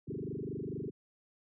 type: tone with frequency modulation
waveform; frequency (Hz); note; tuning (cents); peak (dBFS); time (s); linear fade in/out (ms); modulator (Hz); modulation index
sine; 269.7; C#4; -47; -36; 0.07-0.91; 20; 24.5; 6.4
effects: none